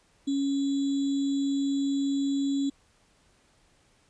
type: tone with sample-and-hold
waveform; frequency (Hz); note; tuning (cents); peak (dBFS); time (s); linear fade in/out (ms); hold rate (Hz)
sine; 277.4; C#4; +1; -24; 0.27-2.7; 10; 3675
effects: pink hiss -64 dBFS RMS until 4.09 s + resampled to 22050 Hz